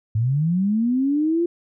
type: linear sweep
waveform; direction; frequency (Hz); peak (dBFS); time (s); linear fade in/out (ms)
sine; up; 103.83 to 349.1; -17; 0.15-1.46; 5
effects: none